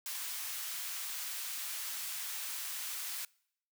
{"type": "high-pass noise", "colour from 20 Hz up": "white", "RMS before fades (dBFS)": -40, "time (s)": [0.06, 3.25], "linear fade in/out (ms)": 2, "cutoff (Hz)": 1200, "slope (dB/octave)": 12, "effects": ["noise-tail reverb RT60 0.7 s tail -25 dB re dry"]}